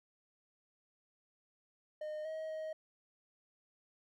triangle tone with pitch steps, 612 / 633 / 629 Hz, D#5 / D#5 / D#5, -29 / +30 / +19 cents, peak -37 dBFS, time 2.01-2.73 s, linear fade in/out 5 ms, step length 240 ms, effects none

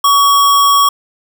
sine tone with sample-and-hold, 1130 Hz, C#6, 33 cents sharp, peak -6 dBFS, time 0.04-0.89 s, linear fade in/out 5 ms, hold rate 4410 Hz, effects none

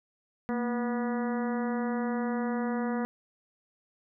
harmonic tone with a mistuned harmonic, 243 Hz, B3, 28 cents flat, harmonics 1 / 2 / 3 / 4 / 5 / 6 / 7 / 8, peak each -29 / -35 / -39 / -41 / -43 / -45 / -46 / -47 dBFS, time 0.49-3.05 s, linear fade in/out 0 ms, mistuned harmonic 1, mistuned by -76 cents, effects none

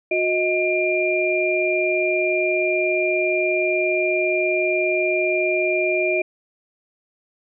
sine tone cluster, 362.8 / 628 / 2391 Hz, F#4 / D#5 / D7, -34 / +16 / +30 cents, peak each -22 dBFS, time 0.11-6.22 s, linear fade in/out 5 ms, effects none

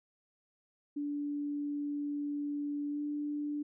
sine tone with pitch glide, 290.2 to 293.9 Hz, D4 to D4, -21 to +1 cents, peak -33 dBFS, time 0.96-3.63 s, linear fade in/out 10 ms, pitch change +22 cents, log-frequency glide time 2.89-3.01 s, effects none

